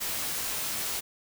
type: noise with comb filter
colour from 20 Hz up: white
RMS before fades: -32 dBFS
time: 0-1.01 s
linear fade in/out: 20 ms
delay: 19 ms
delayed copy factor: -0.6
effects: none

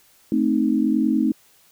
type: chord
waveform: sine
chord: A diminished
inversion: none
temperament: equal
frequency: 220 / 261.6 / 311.1 Hz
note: A3 / C4 / Eb4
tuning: 0 / 0 / 0 cents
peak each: -21 dBFS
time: 0.32-1.32 s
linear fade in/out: 2 ms
effects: white hiss -56 dBFS RMS until 1.71 s

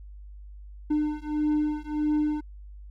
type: beating tone pair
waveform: triangle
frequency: 300.5 / 302.1 Hz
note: D4 / D4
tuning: +40 / +49 cents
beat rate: 1.6 Hz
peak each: -25 dBFS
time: 0.9-2.41 s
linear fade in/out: 10 ms
effects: added 50 Hz sine -41 dBFS peak until 2.9 s

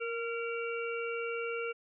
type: harmonic tone with a mistuned harmonic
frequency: 460 Hz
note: A#4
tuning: 23 cents flat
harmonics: 1 / 3 / 5 / 6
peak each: -35 / -40 / -42 / -43 dBFS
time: 0-1.73 s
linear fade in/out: 20 ms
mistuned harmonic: 1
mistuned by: +24 cents
effects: none

